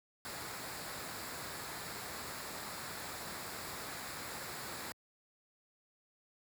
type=noise with comb filter; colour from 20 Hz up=pink; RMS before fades=-44 dBFS; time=0.25-4.92 s; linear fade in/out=0 ms; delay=0.33 ms; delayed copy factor=-0.5; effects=high-pass 80 Hz 12 dB/octave